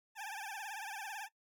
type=tone with vibrato; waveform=20% pulse; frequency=832 Hz; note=G#5; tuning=3 cents sharp; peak=-37 dBFS; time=0.15-1.29 s; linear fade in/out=50 ms; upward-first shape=triangle; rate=18 Hz; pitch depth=160 cents each way; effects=noise-tail reverb RT60 0.1 s tail -19 dB re dry